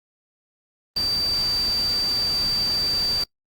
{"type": "tone in noise", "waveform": "sine", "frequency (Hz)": 4658, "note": "D8", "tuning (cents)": -15, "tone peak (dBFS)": -20, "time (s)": [0.96, 3.24], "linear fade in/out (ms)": 5, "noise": "pink", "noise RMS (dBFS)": -34, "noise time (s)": [0.96, 3.24], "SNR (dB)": 11, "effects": ["noise-tail reverb RT60 0.1 s tail -26 dB re dry", "Opus 24 kbps"]}